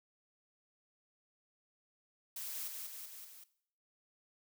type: noise with echo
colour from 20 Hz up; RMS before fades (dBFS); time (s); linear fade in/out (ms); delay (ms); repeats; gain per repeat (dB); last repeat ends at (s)
blue; -43; 2.36-2.68; 5; 190; 4; -3; 3.44
effects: noise-tail reverb RT60 0.6 s tail -17 dB re dry